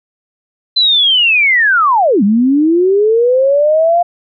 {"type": "linear two-way sweep", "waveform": "sine", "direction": "down then up", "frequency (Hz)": [4073, 193, 705], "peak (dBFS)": -7, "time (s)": [0.76, 4.03], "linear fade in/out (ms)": 10, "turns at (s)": 2.23, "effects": []}